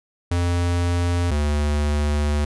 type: tone pair in turn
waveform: square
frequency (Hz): 87.31 / 73.77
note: F2 / D2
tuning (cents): 0 / +8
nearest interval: minor third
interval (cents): 292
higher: first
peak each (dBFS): -19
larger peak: neither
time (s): 0.31-1.31 / 1.31-2.45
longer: second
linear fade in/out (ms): 5
effects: resampled to 24000 Hz